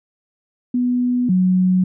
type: tone pair in turn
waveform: sine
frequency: 246.9 / 184.22 Hz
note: B3 / F#3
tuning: 0 / -7 cents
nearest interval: perfect fourth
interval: 507 cents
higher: first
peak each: -15 / -12 dBFS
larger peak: second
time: 0.74-1.29 / 1.29-1.84 s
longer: neither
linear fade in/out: 5 ms
effects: none